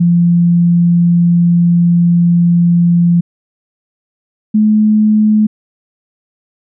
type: tone pair in turn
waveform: sine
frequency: 172.4 / 213.8 Hz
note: F3 / A3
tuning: -22 / -49 cents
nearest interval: major third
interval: 373 cents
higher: second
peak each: -6 dBFS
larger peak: neither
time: 0-3.21 / 4.54-5.47 s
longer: first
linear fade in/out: 10 ms
effects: none